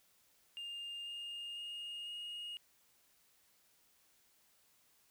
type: tone with pitch steps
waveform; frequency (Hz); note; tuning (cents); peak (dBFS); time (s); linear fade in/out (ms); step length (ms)
sine; 2811 / 2829 / 2847 / 2865; F7 / F7 / F7 / F7; +11 / +22 / +33 / +44; -40; 0.57-2.57; 0; 500
effects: tanh soft clip ceiling -41 dBFS + white hiss -71 dBFS RMS until 5.1 s